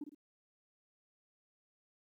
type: tone with echo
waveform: sine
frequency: 293.7 Hz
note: D4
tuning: in tune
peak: -37 dBFS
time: 0.01-0.04 s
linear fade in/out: 5 ms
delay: 54 ms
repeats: 2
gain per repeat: -8 dB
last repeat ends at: 0.148 s
effects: tanh soft clip ceiling -36 dBFS + 13-bit